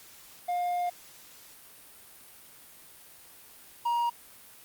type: tone pair in turn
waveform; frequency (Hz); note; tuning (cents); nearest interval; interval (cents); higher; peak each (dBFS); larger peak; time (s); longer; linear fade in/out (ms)
triangle; 709 / 946.4; F5 / A#5; +26 / +26; perfect fourth; 500; second; -25 / -23; second; 0.48-0.9 / 3.85-4.1; first; 10
effects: white hiss -52 dBFS RMS until 4.64 s + Opus 48 kbps